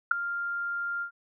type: tone with ADSR envelope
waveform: sine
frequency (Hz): 1396.9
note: F6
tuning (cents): 0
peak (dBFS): -13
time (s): 0.11-1.11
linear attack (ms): 6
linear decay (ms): 4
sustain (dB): -16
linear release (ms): 94
effects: none